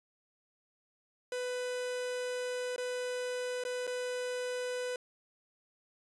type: tone with dropouts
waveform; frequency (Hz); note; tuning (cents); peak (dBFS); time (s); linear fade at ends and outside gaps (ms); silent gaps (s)
45% pulse; 498.2; B4; +15; -34; 1.32-4.96; 2; 2.762-2.78 / 3.638-3.65 / 3.869-3.875
effects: resampled to 24000 Hz